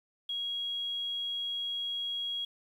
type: tone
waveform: sine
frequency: 3300 Hz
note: G#7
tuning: 12 cents flat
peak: -32 dBFS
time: 0.29-2.45 s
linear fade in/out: 5 ms
effects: 10-bit